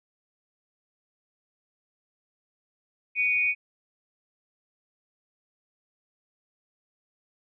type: tone pair together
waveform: sine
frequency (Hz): 2251 / 2469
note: C#7 / D#7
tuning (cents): +26 / -14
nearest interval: major second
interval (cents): 160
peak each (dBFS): -26 / -23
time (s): 3.15-3.55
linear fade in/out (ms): 50
effects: none